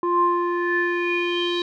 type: tone with low-pass filter sweep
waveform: square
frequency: 349.2 Hz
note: F4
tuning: in tune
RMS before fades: -22 dBFS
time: 0.03-1.62 s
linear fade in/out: 2 ms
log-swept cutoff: 890 to 3800 Hz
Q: 7.1
effects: none